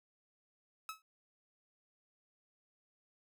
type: tone with exponential decay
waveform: sawtooth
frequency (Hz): 1292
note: E6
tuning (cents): -35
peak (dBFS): -34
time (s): 0.89-1.02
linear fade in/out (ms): 1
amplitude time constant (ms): 28
effects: none